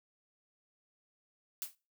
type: noise with exponential decay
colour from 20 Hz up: blue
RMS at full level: -34 dBFS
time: 1.62-1.75 s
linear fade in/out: 0 ms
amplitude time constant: 28 ms
effects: noise-tail reverb RT60 0.3 s tail -20 dB re dry